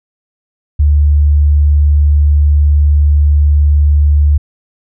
sine tone, 73.42 Hz, D2, in tune, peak -5 dBFS, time 0.79-4.38 s, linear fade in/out 10 ms, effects none

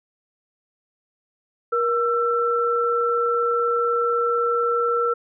sine tone pair together, 473.7 / 1338 Hz, A#4 / E6, +28 / +25 cents, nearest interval octave + tritone, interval 1797 cents, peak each -21 dBFS, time 1.72-5.14 s, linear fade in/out 10 ms, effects none

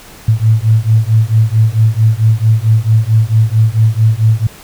sine beating tone pair, 108.5 / 113 Hz, A2 / A2, -24 / +47 cents, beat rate 4.5 Hz, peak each -10 dBFS, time 0.28-4.47 s, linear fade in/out 5 ms, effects pink hiss -36 dBFS RMS until 4.63 s

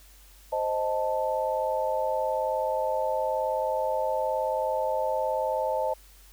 sine chord, A diminished, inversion first, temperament equal, 523.3 / 622.3 / 880 Hz, C5 / Eb5 / A5, 0 / 0 / 0 cents, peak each -29 dBFS, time 0.52-5.94 s, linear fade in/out 10 ms, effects added 48 Hz sine -52 dBFS peak until 6.32 s + white hiss -56 dBFS RMS until 6.32 s

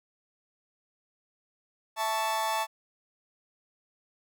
40% pulse chord, A major, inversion second, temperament equal with one note detuned, 659.3 / 880 / 1117.1 Hz, E5 / A5 / C#6, 0 / 0 / +13 cents, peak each -34 / -28 / -33 dBFS, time 1.96-2.67 s, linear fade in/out 50 ms, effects none

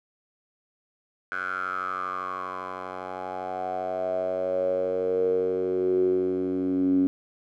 10% pulse tone with band-pass filter sweep, 92.5 Hz, F#2, in tune, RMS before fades -27 dBFS, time 1.32-7.07 s, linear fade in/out 0 ms, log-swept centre 1500 to 270 Hz, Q 9.3, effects none

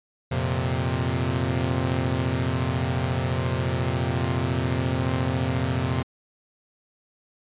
sawtooth chord, F suspended fourth, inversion none, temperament equal, 87.31 / 116.54 / 130.81 Hz, F2 / Bb2 / C3, 0 / 0 / 0 cents, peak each -24 / -24 / -22 dBFS, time 0.31-6.03 s, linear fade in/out 10 ms, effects resampled to 8000 Hz

